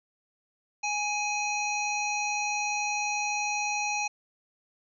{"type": "harmonic tone with a mistuned harmonic", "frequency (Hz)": 830.6, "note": "G#5", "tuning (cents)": 0, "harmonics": [1, 3, 5, 7, 8], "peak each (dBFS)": [-31, -30, -40, -37, -42], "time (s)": [0.83, 4.08], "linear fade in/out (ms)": 10, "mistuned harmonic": 3, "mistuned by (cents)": 15, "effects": []}